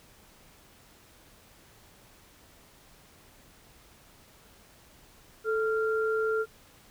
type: tone pair together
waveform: sine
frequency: 439.4 / 1387 Hz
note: A4 / F6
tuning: -2 / -12 cents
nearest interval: octave + minor sixth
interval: 1990 cents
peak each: -26 / -31 dBFS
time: 5.44-6.46 s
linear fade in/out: 50 ms
effects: pink hiss -57 dBFS RMS until 6.9 s